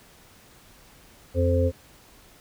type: harmonic tone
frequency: 87 Hz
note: F2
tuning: 6 cents flat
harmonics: 1 / 3 / 5 / 6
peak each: -21 / -28 / -29 / -24 dBFS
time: 1.34-1.72 s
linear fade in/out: 50 ms
effects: pink hiss -53 dBFS RMS until 2.4 s